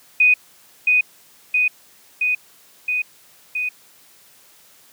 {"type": "tone with echo", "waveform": "sine", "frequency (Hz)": 2489, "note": "D#7", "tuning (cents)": 0, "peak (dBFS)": -10, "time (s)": [0.2, 0.34], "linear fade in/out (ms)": 5, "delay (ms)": 670, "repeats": 5, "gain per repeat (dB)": -2, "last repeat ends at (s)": 3.69, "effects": ["white hiss -51 dBFS RMS until 4.92 s", "high-pass 100 Hz 12 dB/octave"]}